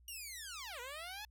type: linear two-way sweep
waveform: 10% pulse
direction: down then up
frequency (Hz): 2899 to 468.7 to 871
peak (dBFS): -36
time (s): 0.08-1.25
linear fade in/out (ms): 2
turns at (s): 0.8
effects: added 60 Hz sine -61 dBFS peak until 1.3 s